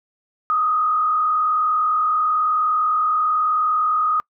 sine tone with frequency modulation, 1244.5 Hz, D#6, in tune, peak -16 dBFS, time 0.5-4.2 s, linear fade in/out 0 ms, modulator 41 Hz, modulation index 0.71, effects noise-tail reverb RT60 0.1 s tail -26 dB re dry

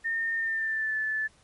sine tone with pitch glide, 1822 to 1743.7 Hz, A#6 to A6, -40 to -16 cents, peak -26 dBFS, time 0.04-1.28 s, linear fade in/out 20 ms, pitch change -76 cents, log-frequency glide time 0.36-0.96 s, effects pink hiss -61 dBFS RMS until 1.43 s + MP3 48 kbps

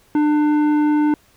sine tone with tanh clipping, 299.1 Hz, D4, 32 cents sharp, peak -15 dBFS, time 0.15-1.14 s, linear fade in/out 2 ms, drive 11 dB, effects pink hiss -55 dBFS RMS until 1.36 s

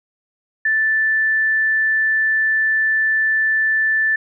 sine tone, 1760 Hz, A6, in tune, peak -14 dBFS, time 0.65-4.16 s, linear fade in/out 5 ms, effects none

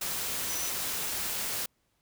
sine tone in noise, 5950 Hz, F#8, 9 cents sharp, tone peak -36 dBFS, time 0.49-0.7 s, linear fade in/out 5 ms, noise white, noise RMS -33 dBFS, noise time 0.01-1.66 s, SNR -6 dB, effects pink hiss -74 dBFS RMS until 2.01 s

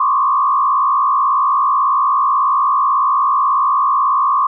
sine tone with frequency modulation, 1108.7 Hz, C#6, in tune, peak -11 dBFS, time 0-4.47 s, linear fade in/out 5 ms, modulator 58.2 Hz, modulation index 1.4, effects none

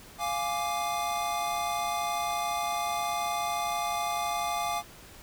square chord, D diminished, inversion first, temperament equal, 698.5 / 830.6 / 1174.7 Hz, F5 / Ab5 / D6, 0 / 0 / 0 cents, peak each -33 / -34 / -34 dBFS, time 0.18-4.83 s, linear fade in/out 50 ms, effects pink hiss -50 dBFS RMS until 5.22 s

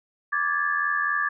sine tone cluster, 1170 / 1656 / 1740 Hz, D6 / G#6 / A6, -7 / -5 / -20 cents, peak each -26 / -27 / -26 dBFS, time 0.32-1.29 s, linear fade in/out 10 ms, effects none

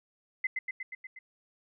sine tone with echo, 2045 Hz, C7, 40 cents flat, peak -26 dBFS, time 0.44-0.47 s, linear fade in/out 5 ms, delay 120 ms, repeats 6, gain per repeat -3 dB, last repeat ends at 1.19 s, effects none

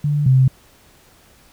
sine tone pair in turn, 146.83 / 130.98 Hz, D3 / C3, 0 / +2 cents, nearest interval major second, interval 198 cents, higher first, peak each -15 / -9 dBFS, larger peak second, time 0.04-0.26 / 0.26-0.48 s, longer neither, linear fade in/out 5 ms, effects pink hiss -51 dBFS RMS until 1.52 s

